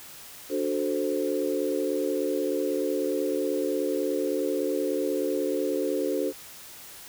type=chord; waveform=sine; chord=D dominant seventh; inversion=none; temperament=equal; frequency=293.7 / 370 / 440 / 523.3 Hz; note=D4 / F#4 / A4 / C5; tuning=0 / 0 / 0 / 0 cents; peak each=-30 dBFS; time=0.49-6.33 s; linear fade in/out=50 ms; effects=white hiss -45 dBFS RMS until 7.08 s